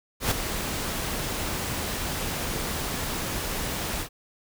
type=noise with ADSR envelope; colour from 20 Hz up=pink; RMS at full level=-22 dBFS; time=0.2-4.09 s; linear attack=110 ms; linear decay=11 ms; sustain=-8 dB; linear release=84 ms; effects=none